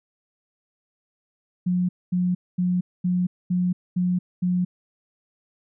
sine tone bursts, 179.8 Hz, F#3, 49 cents flat, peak -19 dBFS, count 7, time 1.66-4.65 s, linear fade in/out 10 ms, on 230 ms, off 230 ms, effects none

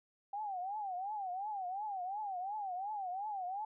sine tone with vibrato, 784 Hz, G5, in tune, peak -37 dBFS, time 0.33-3.65 s, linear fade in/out 5 ms, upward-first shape triangle, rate 2.8 Hz, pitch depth 190 cents each way, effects none

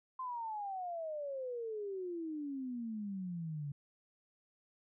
sine exponential sweep, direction down, 1046.5 to 140 Hz, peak -38 dBFS, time 0.19-3.72 s, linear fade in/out 5 ms, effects none

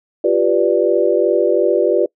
sine chord, G dominant seventh, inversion third, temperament equal, 349.2 / 392 / 493.9 / 587.3 Hz, F4 / G4 / B4 / D5, 0 / 0 / 0 / 0 cents, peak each -17 dBFS, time 0.24-2.06 s, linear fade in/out 5 ms, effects noise-tail reverb RT60 0.1 s tail -25 dB re dry

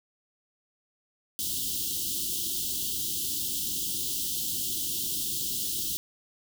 white band-stop noise, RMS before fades -31 dBFS, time 1.39-5.97 s, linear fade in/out 0 ms, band 390 to 2900 Hz, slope 96 dB/octave, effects none

